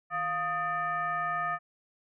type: tone with frequency modulation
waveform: sine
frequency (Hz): 1244.5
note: D#6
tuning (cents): 0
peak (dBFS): -28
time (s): 0.1-1.59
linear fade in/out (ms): 50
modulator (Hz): 544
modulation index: 1
effects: none